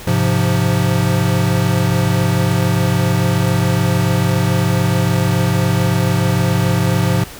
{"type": "chord", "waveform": "square", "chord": "F minor", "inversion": "first", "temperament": "equal", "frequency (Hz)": [103.83, 130.81, 174.61], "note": ["Ab2", "C3", "F3"], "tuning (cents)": [0, 0, 0], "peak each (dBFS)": -18, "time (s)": [0.07, 7.24], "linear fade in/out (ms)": 5, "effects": ["pink hiss -34 dBFS RMS until 7.39 s"]}